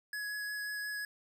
square tone with vibrato, 1681 Hz, G#6, 20 cents sharp, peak -37 dBFS, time 0.13-1.05 s, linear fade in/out 2 ms, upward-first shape sine, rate 5.6 Hz, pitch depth 10 cents each way, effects none

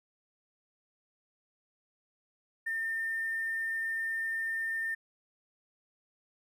triangle tone with hard clipping, 1807 Hz, A6, 46 cents sharp, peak -31 dBFS, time 2.66-4.95 s, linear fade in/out 10 ms, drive 3 dB, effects none

